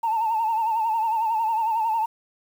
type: tone with vibrato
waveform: sine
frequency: 893 Hz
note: A5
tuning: 25 cents sharp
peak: -19 dBFS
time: 0.03-2.06 s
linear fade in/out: 10 ms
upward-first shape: sine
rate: 11 Hz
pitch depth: 69 cents each way
effects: tanh soft clip ceiling -17 dBFS + 8-bit